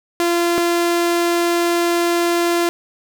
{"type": "tone pair in turn", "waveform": "sawtooth", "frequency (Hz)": [343.7, 343.7], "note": ["F4", "F4"], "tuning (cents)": [-28, -28], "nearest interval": "unison", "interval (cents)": 0, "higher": "neither", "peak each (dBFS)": -11, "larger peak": "neither", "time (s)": [[0.2, 0.58], [0.58, 2.69]], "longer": "second", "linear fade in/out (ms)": 0, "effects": []}